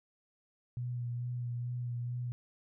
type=tone with vibrato; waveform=sine; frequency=121.6 Hz; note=B2; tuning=26 cents flat; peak=-34 dBFS; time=0.77-2.32 s; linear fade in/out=0 ms; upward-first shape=sine; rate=2.3 Hz; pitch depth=21 cents each way; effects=none